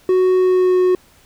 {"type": "tone with pitch glide", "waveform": "triangle", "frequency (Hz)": [370, 365.8], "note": ["F#4", "F#4"], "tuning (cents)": [0, -20], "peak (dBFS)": -9, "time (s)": [0.09, 0.95], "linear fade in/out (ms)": 2, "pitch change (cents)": -20, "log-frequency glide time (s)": [0.36, 0.78], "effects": ["pink hiss -51 dBFS RMS until 1.25 s"]}